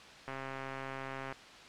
click train, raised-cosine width 0.5 ms, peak -26 dBFS, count 141, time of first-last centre 0.28-1.325 s, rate 134 Hz, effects white hiss -52 dBFS RMS until 1.68 s + low-pass 4000 Hz 12 dB/octave

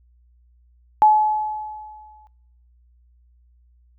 sine tone with exponential decay, 855 Hz, A5, 50 cents flat, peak -8 dBFS, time 1.02-2.27 s, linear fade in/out 0 ms, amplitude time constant 270 ms, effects noise-tail reverb RT60 0.8 s tail -24 dB re dry + added 60 Hz sine -53 dBFS peak until 3.98 s

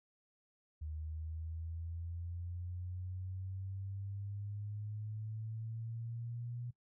sine exponential sweep, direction up, 76.8 to 121.6 Hz, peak -40 dBFS, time 0.81-6.71 s, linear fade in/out 10 ms, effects noise-tail reverb RT60 0.1 s tail -20 dB re dry

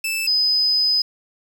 sawtooth / sine tone pair in turn, 2637 / 5016 Hz, E7 / D#8, 0 / +13 cents, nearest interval major seventh, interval 1113 cents, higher second, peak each -18 / -15 dBFS, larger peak second, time 0.04-0.27 / 0.27-1.02 s, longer second, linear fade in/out 5 ms, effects 7-bit

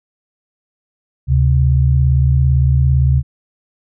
sine tone pair together, 73.8 / 131.5 Hz, D2 / C3, +9 / +9 cents, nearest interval minor seventh, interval 1000 cents, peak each -12 dBFS, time 1.27-3.23 s, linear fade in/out 50 ms, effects none

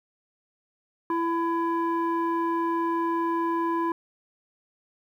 square tone with low-pass filter, 334.4 Hz, E4, 25 cents sharp, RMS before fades -26 dBFS, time 1.1-3.92 s, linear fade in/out 2 ms, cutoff 1200 Hz, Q 7.8, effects 10-bit

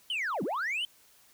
sine linear two-way sweep, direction down then up, 3136 to 157.4 to 3136 Hz, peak -27 dBFS, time 0.1-0.85 s, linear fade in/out 2 ms, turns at 0.43 s, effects tanh soft clip ceiling -28 dBFS + white hiss -61 dBFS RMS until 1.33 s

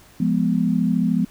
sine chord, F diminished, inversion none, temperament equal with one note detuned, 173.81 / 207.7 / 246.9 Hz, F3 / Ab3 / Cb4, -8 / 0 / 0 cents, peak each -21 dBFS, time 0.2-1.25 s, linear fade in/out 5 ms, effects pink hiss -50 dBFS RMS until 1.3 s

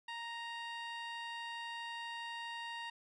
15% pulse tone with low-pass filter, 932.3 Hz, A#5, in tune, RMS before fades -44 dBFS, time 0.08-2.9 s, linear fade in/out 5 ms, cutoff 5000 Hz, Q 0.64, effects none

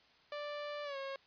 sawtooth tone with pitch glide, 587.3 to 544.8 Hz, D5 to C#5, 0 to -30 cents, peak -36 dBFS, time 0.32-1.16 s, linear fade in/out 2 ms, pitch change -130 cents, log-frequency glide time 0.84-0.97 s, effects white hiss -66 dBFS RMS until 1.26 s + resampled to 11025 Hz

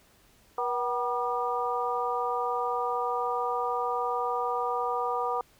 harmonic tone with a mistuned harmonic, 241.3 Hz, B3, 40 cents flat, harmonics 2 / 3 / 4 / 5, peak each -32 / -32 / -32 / -32 dBFS, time 0.58-5.41 s, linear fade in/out 2 ms, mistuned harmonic 3, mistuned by +75 cents, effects pink hiss -61 dBFS RMS until 5.59 s

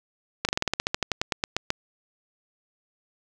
slowing click train, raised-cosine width 0.2 ms, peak -6 dBFS, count 17, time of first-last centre 0.45-1.704 s, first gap 38 ms, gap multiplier 1.09, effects none

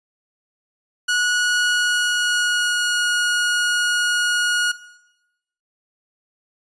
sawtooth tone with pitch glide, 1461 to 1445.1 Hz, F#6 to F#6, -22 to -41 cents, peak -14 dBFS, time 1.08-4.72 s, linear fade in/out 10 ms, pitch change -19 cents, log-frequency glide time 1.35-2.99 s, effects noise-tail reverb RT60 0.9 s tail -17 dB re dry + resampled to 22050 Hz

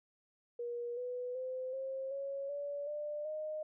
sine tone with pitch steps, 477.7 / 495.4 / 513.8 / 532.8 / 552.5 / 573 / 594.3 / 616.3 Hz, A#4 / B4 / C5 / C5 / C#5 / D5 / D5 / D#5, +42 / +5 / -32 / +31 / -6 / -43 / +20 / -17 cents, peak -37 dBFS, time 0.59-3.63 s, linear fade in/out 5 ms, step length 380 ms, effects none

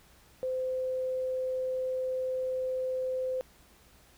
sine tone, 515 Hz, C5, 28 cents flat, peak -29 dBFS, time 0.43-3.41 s, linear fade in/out 0 ms, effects added 60 Hz sine -64 dBFS peak until 4.17 s + pink hiss -60 dBFS RMS until 4.17 s

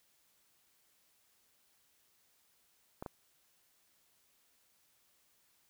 clicks, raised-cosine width 1 ms, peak -27 dBFS, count 2, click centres 3.025 / 3.062 s, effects white hiss -72 dBFS RMS until 5.69 s

